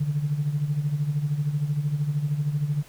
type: tone with tremolo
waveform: sine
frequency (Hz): 146.83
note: D3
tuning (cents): 0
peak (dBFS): -19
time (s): 0-2.83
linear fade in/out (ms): 10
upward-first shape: sine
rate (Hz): 13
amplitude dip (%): 70
effects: tanh soft clip ceiling -15 dBFS + pink hiss -51 dBFS RMS until 2.88 s